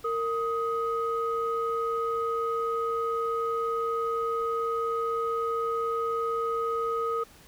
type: tone pair together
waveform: sine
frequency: 460 / 1256 Hz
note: A#4 / D#6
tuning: -23 / +16 cents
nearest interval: octave + perfect fourth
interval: 1739 cents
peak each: -28 dBFS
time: 0.04-7.24 s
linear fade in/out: 10 ms
effects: tanh soft clip ceiling -19 dBFS + pink hiss -54 dBFS RMS until 7.47 s